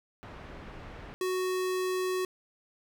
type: low-pass noise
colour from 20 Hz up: pink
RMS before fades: -45 dBFS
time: 0.23-1.14 s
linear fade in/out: 0 ms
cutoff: 2100 Hz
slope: 12 dB/octave
type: tone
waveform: square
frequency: 370 Hz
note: F#4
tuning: in tune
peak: -29 dBFS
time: 1.21-2.25 s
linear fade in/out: 2 ms
effects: none